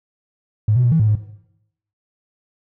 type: tone with pitch steps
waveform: triangle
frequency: 106.3 / 125 / 120.9 / 162 / 108 / 106.3 Hz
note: G#2 / B2 / B2 / E3 / A2 / G#2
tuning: +41 / +21 / -36 / -30 / -32 / +41 cents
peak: -8 dBFS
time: 0.68-1.154 s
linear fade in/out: 5 ms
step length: 79 ms
effects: noise-tail reverb RT60 0.8 s tail -18 dB re dry + tanh soft clip ceiling -10 dBFS